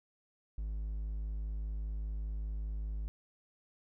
triangle tone, 52.5 Hz, G#1, 19 cents sharp, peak -33 dBFS, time 0.58-3.08 s, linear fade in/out 0 ms, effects none

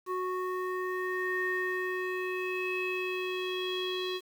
square tone with low-pass filter sweep, 368.1 Hz, F#4, 9 cents flat, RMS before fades -33 dBFS, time 0.06-4.21 s, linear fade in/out 50 ms, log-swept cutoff 1300 to 3700 Hz, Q 7, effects 9-bit

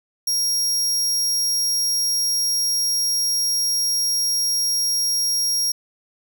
sawtooth tone, 5600 Hz, F8, 4 cents sharp, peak -16 dBFS, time 0.27-5.72 s, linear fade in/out 5 ms, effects none

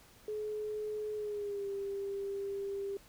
sine tone with pitch glide, 425.2 to 396.7 Hz, G#4 to G4, +41 to +21 cents, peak -35 dBFS, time 0.28-2.97 s, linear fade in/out 2 ms, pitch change -120 cents, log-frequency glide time 1.15-1.68 s, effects pink hiss -60 dBFS RMS until 3.08 s

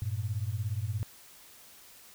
sine beating tone pair, 97.1 / 114.1 Hz, G2 / A#2, -16 / -37 cents, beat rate 17 Hz, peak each -33 / -33 dBFS, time 0.02-1.03 s, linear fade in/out 0 ms, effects white hiss -54 dBFS RMS until 2.14 s

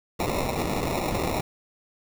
white noise with sample-and-hold, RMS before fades -27 dBFS, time 0.19-1.41 s, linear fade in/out 10 ms, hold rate 1575 Hz, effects none

